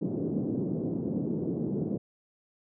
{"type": "band-pass noise", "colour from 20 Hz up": "pink", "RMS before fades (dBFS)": -31, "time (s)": [0.01, 1.98], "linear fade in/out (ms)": 10, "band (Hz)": [150, 400], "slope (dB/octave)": 24, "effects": []}